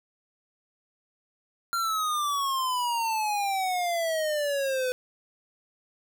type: exponential sweep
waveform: square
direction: down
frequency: 1385 to 500 Hz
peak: -26 dBFS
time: 1.73-4.92 s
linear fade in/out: 0 ms
effects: none